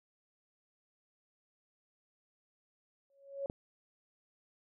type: tone with exponential growth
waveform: sine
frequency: 554.4 Hz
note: C#5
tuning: in tune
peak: -32 dBFS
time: 3.1-3.46 s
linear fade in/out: 1 ms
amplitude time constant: 77 ms
type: click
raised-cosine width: 2 ms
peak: -25 dBFS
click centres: 3.499 s
effects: none